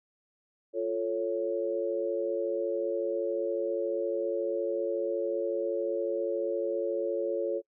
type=chord; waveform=sine; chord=F augmented; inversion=none; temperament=equal; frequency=349.2 / 440 / 554.4 Hz; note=F4 / A4 / C#5; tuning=0 / 0 / 0 cents; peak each=-33 / -32 / -31 dBFS; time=0.73-7.62 s; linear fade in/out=50 ms; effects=noise-tail reverb RT60 0.1 s tail -26 dB re dry